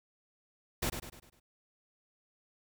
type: noise with echo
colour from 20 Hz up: pink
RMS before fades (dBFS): -32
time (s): 0.82-0.9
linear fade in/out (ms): 10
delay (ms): 100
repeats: 5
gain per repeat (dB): -7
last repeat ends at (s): 1.4
effects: none